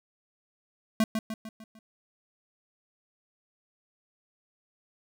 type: tone with echo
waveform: square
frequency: 220 Hz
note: A3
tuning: in tune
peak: -21 dBFS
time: 1-1.04 s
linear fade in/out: 2 ms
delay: 150 ms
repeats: 5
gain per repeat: -6 dB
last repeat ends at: 1.79 s
effects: none